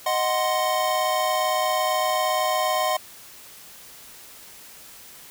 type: chord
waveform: square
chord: C diminished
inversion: first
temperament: equal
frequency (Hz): 622.3 / 740 / 1046.5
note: Eb5 / Gb5 / C6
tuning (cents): 0 / 0 / 0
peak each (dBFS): -26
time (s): 0.06-2.97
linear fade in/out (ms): 5
effects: white hiss -45 dBFS RMS until 5.3 s